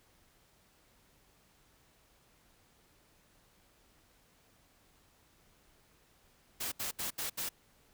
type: noise bursts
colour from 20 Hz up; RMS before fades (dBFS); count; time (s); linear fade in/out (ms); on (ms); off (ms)
white; -37; 5; 6.6-7.492; 10; 120; 73
effects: pink hiss -67 dBFS RMS until 7.93 s